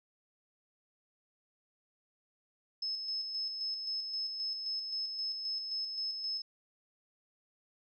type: tone with tremolo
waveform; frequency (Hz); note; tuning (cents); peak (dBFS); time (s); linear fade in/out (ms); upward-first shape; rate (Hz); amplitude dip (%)
sine; 5200; E8; -24; -33; 2.82-6.42; 5; square; 3.8; 40
effects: none